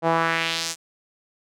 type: tone with band-pass filter sweep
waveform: sawtooth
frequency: 164.8 Hz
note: E3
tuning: in tune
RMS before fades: -23 dBFS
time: 0.02-0.76 s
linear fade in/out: 50 ms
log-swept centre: 660 to 7600 Hz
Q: 1.7
effects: none